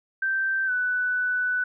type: tone with pitch glide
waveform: sine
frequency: 1561 to 1491.4 Hz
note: G6 to F#6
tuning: -8 to +13 cents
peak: -22 dBFS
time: 0.22-1.64 s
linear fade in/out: 5 ms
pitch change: -79 cents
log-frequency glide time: 0.66-0.71 s
effects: none